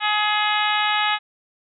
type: harmonic tone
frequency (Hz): 421.2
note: G#4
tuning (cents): +24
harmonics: 2 / 3 / 4 / 5 / 6 / 7 / 8 / 9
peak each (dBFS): -23 / -25 / -26 / -27 / -28 / -28 / -29 / -30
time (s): 0-1.19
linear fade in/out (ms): 50
effects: none

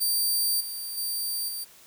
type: tone with level steps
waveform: 10% pulse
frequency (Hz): 4664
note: D8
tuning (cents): -13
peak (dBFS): -16 / -26 / -21 / -25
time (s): 0-1.65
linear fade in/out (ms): 20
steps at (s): 0.6 / 0.97 / 1.48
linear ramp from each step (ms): 10
effects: white hiss -53 dBFS RMS until 1.86 s

